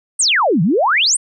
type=exponential two-way sweep; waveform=sine; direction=down then up; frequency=9397 to 148.8 to 9397 Hz; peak=-11 dBFS; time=0.19-1.17 s; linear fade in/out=10 ms; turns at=0.62 s; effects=none